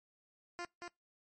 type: tone with echo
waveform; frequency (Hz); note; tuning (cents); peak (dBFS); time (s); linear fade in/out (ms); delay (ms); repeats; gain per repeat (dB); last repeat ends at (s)
10% pulse; 349; F4; -1; -32; 0.59-0.65; 0; 230; 1; -4; 0.88
effects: noise-tail reverb RT60 0.2 s tail -26 dB re dry + MP3 32 kbps